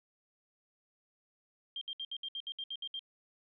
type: tone bursts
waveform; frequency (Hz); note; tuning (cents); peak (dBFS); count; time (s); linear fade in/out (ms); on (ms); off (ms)
sine; 3187; G7; +28; -37; 11; 1.76-2.993; 2; 53; 65
effects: none